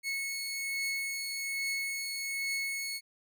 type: beating tone pair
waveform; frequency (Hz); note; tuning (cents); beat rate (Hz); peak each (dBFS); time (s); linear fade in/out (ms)
sawtooth; 2195 / 2196.2; C#7 / C#7; -18 / -17; 1.2; -38 / -30; 0.03-3.01; 50
effects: none